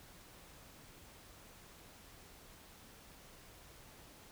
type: silence
effects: pink hiss -58 dBFS RMS until 4.31 s